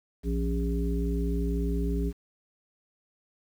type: harmonic tone with a mistuned harmonic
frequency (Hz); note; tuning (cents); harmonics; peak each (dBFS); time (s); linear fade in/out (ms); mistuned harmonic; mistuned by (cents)
58.27; A#1; 0; 1 / 3 / 5 / 7; -27 / -32 / -34 / -35; 0.23-2.13; 50; 5; -87
effects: 9-bit